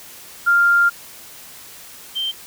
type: tone pair in turn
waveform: sine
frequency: 1396.9 / 3136 Hz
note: F6 / G7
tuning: 0 / 0 cents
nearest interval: octave + major second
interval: 1400 cents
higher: second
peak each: -11 / -20 dBFS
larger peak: first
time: 0.46-0.9 / 2.15-2.32 s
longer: first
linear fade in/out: 20 ms
effects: white hiss -40 dBFS RMS until 2.46 s